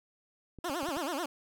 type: clicks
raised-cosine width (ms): 3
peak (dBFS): -34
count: 5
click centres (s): 0.587 / 0.697 / 0.831 / 0.887 / 0.969
type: tone with vibrato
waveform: 15% pulse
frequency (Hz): 311.1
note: D#4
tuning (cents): 0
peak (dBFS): -26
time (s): 0.64-1.26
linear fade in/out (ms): 5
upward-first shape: sine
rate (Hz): 9.2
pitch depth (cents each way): 260
effects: none